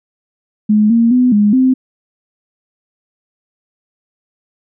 sine tone with pitch steps, 211.9 / 231.4 / 250.3 / 207.3 / 259 Hz, G#3 / A#3 / B3 / G#3 / C4, +35 / -13 / +23 / -3 / -17 cents, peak -7 dBFS, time 0.69-1.74 s, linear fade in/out 10 ms, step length 210 ms, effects none

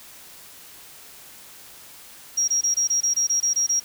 sine tone bursts, 5650 Hz, F8, 19 cents sharp, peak -18 dBFS, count 11, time 2.37-3.8 s, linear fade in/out 10 ms, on 110 ms, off 22 ms, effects white hiss -45 dBFS RMS until 3.84 s

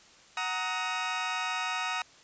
20% pulse chord, D# minor, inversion first, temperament equal with one note detuned, 740 / 932.3 / 1264.8 Hz, F#5 / A#5 / D#6, 0 / 0 / +28 cents, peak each -31 / -30 / -28 dBFS, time 0.37-2.02 s, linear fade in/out 2 ms, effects white hiss -56 dBFS RMS until 2.23 s + resampled to 16000 Hz

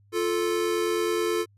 square tone pair together, 349.2 / 438.6 Hz, F4 / A4, 0 / -6 cents, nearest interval major third, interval 394 cents, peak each -27 dBFS, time 0.12-1.46 s, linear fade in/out 50 ms, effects added 101 Hz sine -56 dBFS peak until 1.57 s + resampled to 32000 Hz

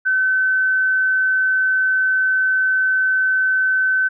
sine tone, 1525 Hz, G6, 48 cents flat, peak -14 dBFS, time 0.05-4.09 s, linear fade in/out 20 ms, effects none

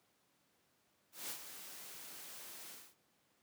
white noise with ADSR envelope, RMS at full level -42 dBFS, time 1.12-2.95 s, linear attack 180 ms, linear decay 73 ms, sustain -9 dB, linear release 250 ms, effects pink hiss -75 dBFS RMS until 3.42 s + high-pass 150 Hz 12 dB/octave

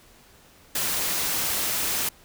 white noise, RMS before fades -26 dBFS, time 0.75-2.09 s, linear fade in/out 5 ms, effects pink hiss -54 dBFS RMS until 2.24 s

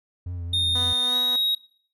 triangle tone with vibrato, 87.31 Hz, F2, in tune, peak -27 dBFS, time 0.26-0.93 s, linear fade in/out 5 ms, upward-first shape triangle, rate 4 Hz, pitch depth 51 cents each way
triangle tone with pitch glide, 3669 to 3794 Hz, A#7 to A#7, -28 to +30 cents, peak -19 dBFS, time 0.53-1.55 s, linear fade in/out 5 ms, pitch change +58 cents, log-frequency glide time 1.06-1.16 s
10% pulse tone with tremolo, 247.5 Hz, B3, 4 cents sharp, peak -24 dBFS, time 0.75-1.36 s, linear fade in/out 2 ms, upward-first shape sine, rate 3.3 Hz, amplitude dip 35%
effects noise-tail reverb RT60 0.5 s tail -17 dB re dry

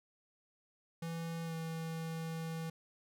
square tone with pitch glide, 165.8 to 162.95 Hz, E3 to E3, +10 to -20 cents, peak -39 dBFS, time 1.02-2.7 s, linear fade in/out 5 ms, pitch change -30 cents, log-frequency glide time 1.44-1.54 s, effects none

